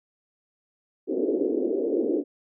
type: band-pass noise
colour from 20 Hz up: white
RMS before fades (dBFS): -25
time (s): 1.07-2.24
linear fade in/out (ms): 50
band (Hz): 270 to 470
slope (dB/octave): 48
effects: none